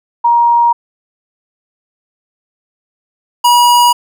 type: tone pair in turn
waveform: sine / square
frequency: 944 / 964.9 Hz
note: A#5 / B5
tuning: +22 / -41 cents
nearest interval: unison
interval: 37 cents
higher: second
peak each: -6 dBFS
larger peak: neither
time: 0.24-0.73 / 3.44-3.93 s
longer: neither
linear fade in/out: 10 ms
effects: none